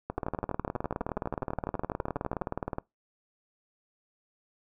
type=two click trains; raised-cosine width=1 ms; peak=-17 / -18 dBFS; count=51 / 29; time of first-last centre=0.18-2.784 / 0.1-2.414 s; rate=19.2 / 12.1 Hz; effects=noise-tail reverb RT60 0.2 s tail -24 dB re dry